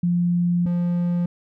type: tone pair in turn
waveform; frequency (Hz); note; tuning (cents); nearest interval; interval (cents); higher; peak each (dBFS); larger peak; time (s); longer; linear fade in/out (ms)
sine / triangle; 174.61 / 174.61; F3 / F3; 0 / 0; unison; 0; neither; -17; neither; 0.03-0.66 / 0.66-1.26; first; 5
effects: none